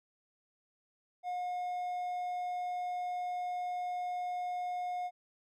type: tone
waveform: triangle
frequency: 719 Hz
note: F#5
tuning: 50 cents flat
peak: -32 dBFS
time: 1.23-5.11 s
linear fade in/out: 50 ms
effects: none